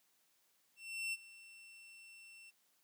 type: tone with ADSR envelope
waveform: 40% pulse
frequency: 2700 Hz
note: E7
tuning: 41 cents sharp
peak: -35 dBFS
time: 0.76-2.51 s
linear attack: 370 ms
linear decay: 33 ms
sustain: -19 dB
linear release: 19 ms
effects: white hiss -75 dBFS RMS until 2.83 s + high-pass 150 Hz 12 dB/octave